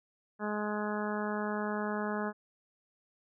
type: harmonic tone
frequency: 210 Hz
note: G#3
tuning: 19 cents sharp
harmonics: 1 / 2 / 3 / 4 / 5 / 6 / 7 / 8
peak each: -35 / -38 / -40 / -41 / -42 / -43 / -43 / -44 dBFS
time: 0.39-2.33 s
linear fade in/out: 50 ms
effects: none